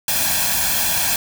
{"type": "noise with comb filter", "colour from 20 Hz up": "white", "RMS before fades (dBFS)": -19, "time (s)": [0.08, 1.16], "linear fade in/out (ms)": 2, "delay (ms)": 1.2, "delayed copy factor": 0.7, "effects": []}